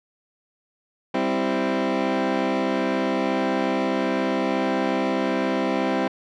20% pulse chord, C major, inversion second, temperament equal, 196 / 261.6 / 329.6 Hz, G3 / C4 / E4, 0 / 0 / 0 cents, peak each -22 / -19 / -21 dBFS, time 1.14-6.08 s, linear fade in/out 5 ms, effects low-pass 3000 Hz 12 dB/octave

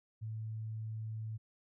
sine tone, 110 Hz, A2, in tune, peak -38 dBFS, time 0.21-1.38 s, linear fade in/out 20 ms, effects none

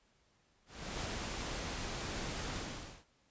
pink noise with ADSR envelope, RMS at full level -38 dBFS, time 0.66-3.05 s, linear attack 390 ms, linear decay 9 ms, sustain -2 dB, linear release 500 ms, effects pink hiss -72 dBFS RMS until 3.3 s + resampled to 16000 Hz

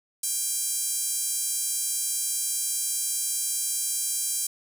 5% pulse tone with high-pass filter, 795 Hz, G5, 24 cents sharp, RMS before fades -28 dBFS, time 0.23-4.47 s, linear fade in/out 5 ms, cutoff 8500 Hz, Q 1, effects 8-bit

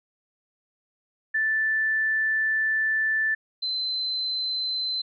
sine tone pair in turn, 1760 / 4064 Hz, A6 / B7, 0 / +49 cents, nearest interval octave + major second, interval 1449 cents, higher second, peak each -21 / -25 dBFS, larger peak first, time 1.34-3.35 / 3.62-5.02 s, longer first, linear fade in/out 10 ms, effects none

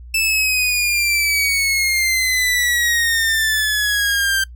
sawtooth exponential sweep, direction down, 2645 to 1568 Hz, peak -12 dBFS, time 0.14-4.44 s, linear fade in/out 5 ms, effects noise-tail reverb RT60 0.1 s tail -21 dB re dry + added 60 Hz sine -34 dBFS peak until 4.55 s

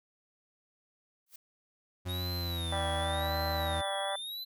blue noise with exponential growth, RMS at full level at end -44 dBFS, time 1.26-1.36 s, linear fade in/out 5 ms, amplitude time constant 20 ms
40% pulse tone with pitch glide, 90.4 to 80.54 Hz, F#2 to E2, -40 to -40 cents, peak -33 dBFS, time 2.05-3.82 s, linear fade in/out 20 ms, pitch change -200 cents, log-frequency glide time 2.19-2.9 s
square tone with vibrato, 3707 Hz, A#7, 10 cents flat, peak -38 dBFS, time 2.08-4.45 s, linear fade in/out 20 ms, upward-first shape sine, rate 0.92 Hz, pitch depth 170 cents each way
harmonic tone, 196 Hz, G3, in tune, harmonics 3 / 4 / 5 / 6 / 7 / 8 / 9 / 10, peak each -36 / -36 / -43 / -44 / -47 / -45 / -49 / -45 dBFS, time 2.72-4.16 s, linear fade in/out 5 ms
effects none

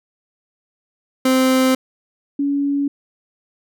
30% pulse / sine tone pair in turn, 260 / 282.5 Hz, C4 / C#4, -11 / +33 cents, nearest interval minor second, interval 144 cents, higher second, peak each -10 / -16 dBFS, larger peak first, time 1.25-1.75 / 2.39-2.88 s, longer first, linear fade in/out 5 ms, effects none

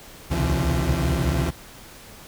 30% pulse tone cluster, 62.6 / 70.8 / 75.8 / 131.5 / 169.8 Hz, B1 / C#2 / D#2 / C3 / F3, +24 / +37 / -45 / +9 / -48 cents, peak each -24 dBFS, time 0.3-1.51 s, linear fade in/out 20 ms, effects pink hiss -44 dBFS RMS until 2.27 s

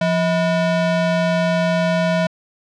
square ring-modulated tone, 407 Hz, G#4, 35 cents flat, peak -13 dBFS, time 0.01-2.27 s, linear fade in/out 5 ms, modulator 233 Hz, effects low-pass 4000 Hz 12 dB/octave

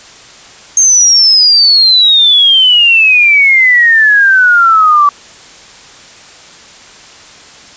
sine exponential sweep, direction down, 6440 to 1145 Hz, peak -3 dBFS, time 0.77-5.09 s, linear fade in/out 2 ms, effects white hiss -35 dBFS RMS until 7.76 s + resampled to 16000 Hz

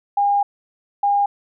sine tone pair in turn, 810 / 810 Hz, G#5 / G#5, -43 / -43 cents, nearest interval unison, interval 0 cents, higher neither, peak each -14 dBFS, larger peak neither, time 0.17-0.43 / 1.03-1.26 s, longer first, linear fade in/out 5 ms, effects none

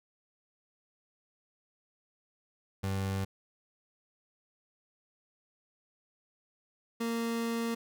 30% pulse tone pair in turn, 96.9 / 231 Hz, G2 / A#3, -20 / -16 cents, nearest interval octave + minor third, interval 1504 cents, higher second, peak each -28 dBFS, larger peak neither, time 2.83-3.25 / 7-7.75 s, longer second, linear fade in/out 10 ms, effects none

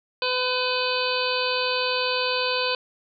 harmonic tone with a mistuned harmonic, 504 Hz, B4, 35 cents sharp, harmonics 1 / 2 / 3 / 5 / 6 / 7 / 8 / 9, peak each -27 / -29 / -32 / -29 / -32 / -35 / -32 / -31 dBFS, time 0.22-2.75 s, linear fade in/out 2 ms, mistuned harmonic 7, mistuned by +17 cents, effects none

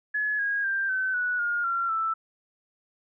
sine tone with pitch steps, 1700 / 1640.2 / 1582.5 / 1526.8 / 1473.1 / 1421.3 / 1371.3 / 1323.1 Hz, G#6 / G#6 / G6 / G6 / F#6 / F6 / F6 / E6, +40 / -22 / +16 / -46 / -8 / +30 / -32 / +6 cents, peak -24 dBFS, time 0.14-2.14 s, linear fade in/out 10 ms, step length 250 ms, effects none

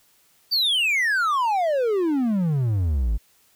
triangle exponential sweep, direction down, 4717 to 49 Hz, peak -17 dBFS, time 0.51-3.18 s, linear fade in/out 20 ms, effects white hiss -60 dBFS RMS until 3.55 s

